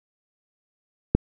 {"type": "click", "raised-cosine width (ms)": 3, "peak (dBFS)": -3, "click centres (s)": 1.15, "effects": []}